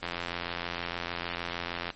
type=click train; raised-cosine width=0.3 ms; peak=-16 dBFS; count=163; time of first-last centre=0.03-1.903 s; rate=86.5 Hz; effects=pink hiss -55 dBFS RMS until 1.95 s + MP3 32 kbps